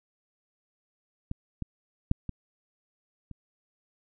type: clicks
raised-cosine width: 5 ms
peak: -20 / -20 / -10 / -21 / -29 dBFS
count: 5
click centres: 1.314 / 1.623 / 2.114 / 2.293 / 3.313 s
effects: none